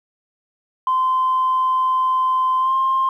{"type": "tone with pitch glide", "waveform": "sine", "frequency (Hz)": [1034, 1057.6], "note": ["C6", "C6"], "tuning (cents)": [-21, 18], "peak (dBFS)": -14, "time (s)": [0.87, 3.09], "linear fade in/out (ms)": 2, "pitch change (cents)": 39, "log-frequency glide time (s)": [2.58, 2.74], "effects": ["tanh soft clip ceiling -11 dBFS", "9-bit"]}